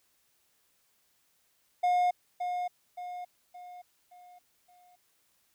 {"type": "tone with echo", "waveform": "triangle", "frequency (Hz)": 717, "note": "F5", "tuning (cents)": 45, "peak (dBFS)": -21, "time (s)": [1.83, 2.11], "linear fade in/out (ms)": 10, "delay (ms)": 570, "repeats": 5, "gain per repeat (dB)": -7, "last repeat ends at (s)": 4.96, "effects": ["white hiss -71 dBFS RMS until 5.54 s"]}